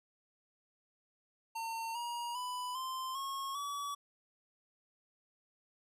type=tone with pitch steps; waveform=square; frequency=908 / 950.4 / 994.8 / 1041.2 / 1089.8 / 1140.7 Hz; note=A#5 / A#5 / B5 / C6 / C#6 / C#6; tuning=-46 / +33 / +12 / -9 / -30 / +49 cents; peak=-38 dBFS; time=1.55-3.95 s; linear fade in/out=10 ms; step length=400 ms; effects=resampled to 32000 Hz